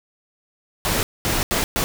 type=noise bursts at uneven times; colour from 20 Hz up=pink; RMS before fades=-21 dBFS; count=4; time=0.85-1.03 / 1.25-1.43 / 1.51-1.64 / 1.76-1.84 s; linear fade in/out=0 ms; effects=none